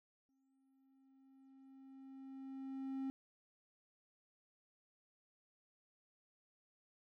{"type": "tone with exponential growth", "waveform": "triangle", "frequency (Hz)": 267.6, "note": "C4", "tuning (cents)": 39, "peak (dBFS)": -36, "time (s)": [0.29, 3.1], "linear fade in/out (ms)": 0, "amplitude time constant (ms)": 610, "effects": []}